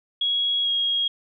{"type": "tone with pitch glide", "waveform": "sine", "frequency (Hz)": [3322, 3278], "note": ["G#7", "G#7"], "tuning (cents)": [0, -23], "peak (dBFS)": -20, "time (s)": [0.21, 1.08], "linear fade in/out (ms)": 5, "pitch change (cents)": -23, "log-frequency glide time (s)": [0.63, 0.69], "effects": []}